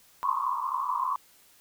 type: band-pass noise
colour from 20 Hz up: white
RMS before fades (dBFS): -29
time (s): 0.23-1.16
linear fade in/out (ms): 0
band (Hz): 1000 to 1100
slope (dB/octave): 96
effects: white hiss -59 dBFS RMS until 1.6 s